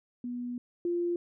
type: tone pair in turn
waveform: sine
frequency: 244.2 / 347.2 Hz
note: B3 / F4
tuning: -19 / -10 cents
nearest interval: tritone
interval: 609 cents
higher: second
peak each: -33 / -27 dBFS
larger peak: second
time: 0.24-0.58 / 0.85-1.16 s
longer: first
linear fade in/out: 2 ms
effects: none